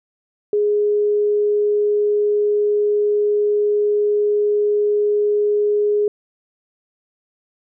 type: tone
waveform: sine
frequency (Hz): 415.7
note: G#4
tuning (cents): +2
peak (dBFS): -14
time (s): 0.53-6.08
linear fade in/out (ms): 2
effects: none